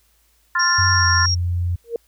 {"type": "chord", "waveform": "sine", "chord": "F major", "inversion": "second", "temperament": "equal", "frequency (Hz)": [1046.5, 1396.9, 1760], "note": ["C6", "F6", "A6"], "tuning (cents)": [0, 0, 0], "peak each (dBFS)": [-21, -21, -20], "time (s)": [0.55, 1.26], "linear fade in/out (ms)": 5}
{"type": "tone", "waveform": "sine", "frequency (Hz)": 5588, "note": "F8", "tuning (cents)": 0, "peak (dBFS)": -18, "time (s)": [0.59, 1.35], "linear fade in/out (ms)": 10}
{"type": "tone with pitch glide", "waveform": "sine", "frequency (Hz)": [93.6, 87.84], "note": ["F#2", "F2"], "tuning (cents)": [20, 11], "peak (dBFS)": -18, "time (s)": [0.78, 1.76], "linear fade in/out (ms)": 10, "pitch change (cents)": -109, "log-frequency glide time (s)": [0.91, 1.07]}
{"type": "tone with exponential growth", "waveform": "sine", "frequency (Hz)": 466.2, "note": "A#4", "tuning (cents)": 0, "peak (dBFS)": -16, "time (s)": [1.84, 1.96], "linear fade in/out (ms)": 2, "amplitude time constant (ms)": 26}
{"effects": ["added 56 Hz sine -61 dBFS peak until 2.07 s", "white hiss -61 dBFS RMS until 2.07 s"]}